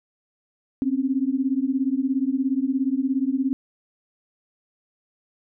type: beating tone pair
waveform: sine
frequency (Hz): 258.1 / 275.1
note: C4 / C#4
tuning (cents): -23 / -13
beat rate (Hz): 17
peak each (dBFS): -23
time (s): 0.82-3.53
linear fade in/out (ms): 0
effects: none